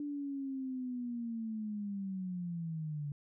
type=linear sweep; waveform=sine; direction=down; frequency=293.7 to 142.6 Hz; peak=-36 dBFS; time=0-3.12 s; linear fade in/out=2 ms; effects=none